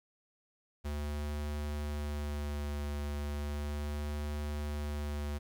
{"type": "tone with vibrato", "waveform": "square", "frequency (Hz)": 73.42, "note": "D2", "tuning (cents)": 0, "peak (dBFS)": -35, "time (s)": [0.84, 5.39], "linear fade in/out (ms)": 20, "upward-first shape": "sine", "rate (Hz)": 0.35, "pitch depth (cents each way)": 15, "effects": ["11-bit"]}